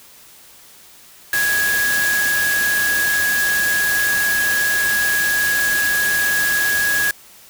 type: tone in noise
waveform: sine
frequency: 1661.2 Hz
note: G#6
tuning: in tune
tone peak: -16 dBFS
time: 1.33-7.11 s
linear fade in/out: 2 ms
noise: white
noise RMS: -23 dBFS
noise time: 1.33-7.11 s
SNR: +4 dB
effects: white hiss -45 dBFS RMS until 7.49 s